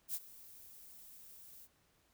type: noise with ADSR envelope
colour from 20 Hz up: violet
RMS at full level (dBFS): -37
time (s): 0.08-1.68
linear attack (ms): 65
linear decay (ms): 43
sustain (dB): -19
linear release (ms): 41
effects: pink hiss -73 dBFS RMS until 2.13 s